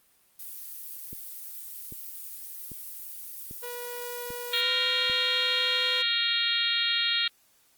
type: noise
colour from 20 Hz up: violet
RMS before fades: -40 dBFS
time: 0.39-4.61 s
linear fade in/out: 5 ms
type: click train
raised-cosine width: 3 ms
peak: -30 dBFS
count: 6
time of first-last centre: 1.13-5.098 s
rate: 1.26 Hz
type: tone with pitch glide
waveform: sawtooth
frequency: 484.7 to 503 Hz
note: B4 to B4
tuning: -32 to +32 cents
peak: -32 dBFS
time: 3.62-6.03 s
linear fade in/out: 20 ms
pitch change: +64 cents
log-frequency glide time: 4.51-4.69 s
type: harmonic tone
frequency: 466.2 Hz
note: A#4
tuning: in tune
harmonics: 3 / 4 / 5 / 6 / 7 / 8 / 9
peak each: -35 / -34 / -34 / -33 / -29 / -29 / -32 dBFS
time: 4.53-7.28 s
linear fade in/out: 5 ms
effects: white hiss -64 dBFS RMS until 7.77 s + Opus 32 kbps